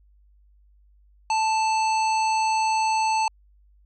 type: harmonic tone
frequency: 880 Hz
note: A5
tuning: in tune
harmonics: 1 / 3 / 5 / 7 / 9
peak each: -20 / -30 / -34 / -37 / -39 dBFS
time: 1.3-3.28 s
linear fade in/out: 2 ms
effects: added 50 Hz sine -54 dBFS peak until 3.85 s